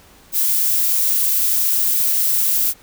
violet noise, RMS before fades -17 dBFS, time 0.32-2.74 s, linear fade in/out 50 ms, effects pink hiss -48 dBFS RMS until 2.82 s

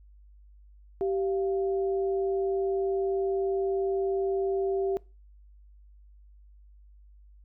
sine tone pair together, 388.4 / 692 Hz, G4 / F5, -16 / -16 cents, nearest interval minor seventh, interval 1000 cents, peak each -25 / -36 dBFS, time 1.01-4.97 s, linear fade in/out 0 ms, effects noise-tail reverb RT60 0.3 s tail -23 dB re dry + added 50 Hz sine -51 dBFS peak until 7.44 s

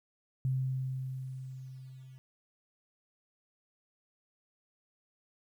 sine tone with level ramp, 130.81 Hz, C3, in tune, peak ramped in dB -27 to -49 dBFS, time 0.45-2.18 s, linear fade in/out 0 ms, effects 11-bit

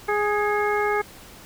harmonic tone with a mistuned harmonic, 415.3 Hz, G#4, in tune, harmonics 1 / 2 / 3 / 4 / 5, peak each -23 / -26 / -28 / -29 / -30 dBFS, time 0.08-1.02 s, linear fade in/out 10 ms, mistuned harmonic 5, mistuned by +61 cents, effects pink hiss -45 dBFS RMS until 1.45 s

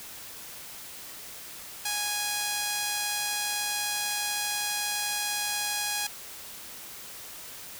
5% pulse tone with amplitude modulation, 828 Hz, G#5, 5 cents flat, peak -15 dBFS, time 1.85-6.07 s, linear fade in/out 5 ms, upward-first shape sine, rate 211 Hz, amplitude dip 25%, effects white hiss -43 dBFS RMS until 7.79 s

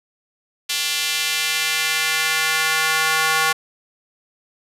square tone with high-pass filter sweep, 158.6 Hz, D#3, 33 cents sharp, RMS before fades -20 dBFS, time 0.69-3.53 s, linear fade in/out 10 ms, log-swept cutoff 3200 to 1200 Hz, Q 1.3, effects resampled to 32000 Hz

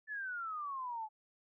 sine exponential sweep, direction down, 1760 to 848 Hz, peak -38 dBFS, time 0.07-1.09 s, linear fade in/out 50 ms, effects none

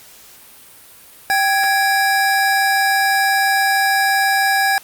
square tone pair together, 782.1 / 1661 Hz, G5 / G#6, -4 / 0 cents, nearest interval octave + minor second, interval 1304 cents, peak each -17 dBFS, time 1.3-4.78 s, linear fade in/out 0 ms, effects white hiss -43 dBFS RMS until 4.83 s + Opus 48 kbps

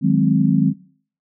sine chord, Ab dominant seventh, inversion second, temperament equal, 155.56 / 185 / 207.7 / 261.6 Hz, Eb3 / Gb3 / Ab3 / C4, 0 / 0 / 0 / 0 cents, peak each -18 dBFS, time 0.01-0.74 s, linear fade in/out 50 ms, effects noise-tail reverb RT60 0.5 s tail -20 dB re dry

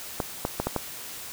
clicks, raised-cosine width 1 ms, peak -11 dBFS, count 5, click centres 0.202 / 0.451 / 0.6 / 0.67 / 0.763 s, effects white hiss -39 dBFS RMS until 1.32 s

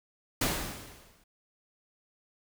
pink noise with exponential decay, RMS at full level -26 dBFS, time 0.41-1.24 s, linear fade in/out 5 ms, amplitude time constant 180 ms, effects none

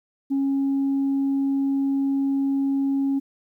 sine tone, 274.4 Hz, C#4, 17 cents flat, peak -18 dBFS, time 0.3-3.2 s, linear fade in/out 20 ms, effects tanh soft clip ceiling -17 dBFS + 10-bit

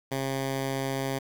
10% pulse tone, 134.9 Hz, C#3, 47 cents flat, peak -20 dBFS, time 0.11-1.19 s, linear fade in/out 10 ms, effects 9-bit

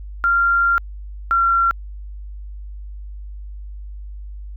sine tone pair in turn, 1386 / 1367.7 Hz, F6 / F6, -14 / -37 cents, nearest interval unison, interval 23 cents, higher first, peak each -13 dBFS, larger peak neither, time 0.24-0.78 / 1.31-1.71 s, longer first, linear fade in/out 0 ms, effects added 50 Hz sine -30 dBFS peak until 4.56 s

